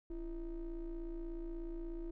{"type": "ring-modulated tone", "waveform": "triangle", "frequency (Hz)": 153.7, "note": "D#3", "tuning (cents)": -21, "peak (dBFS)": -35, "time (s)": [0.1, 2.11], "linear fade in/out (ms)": 5, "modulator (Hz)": 182, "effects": []}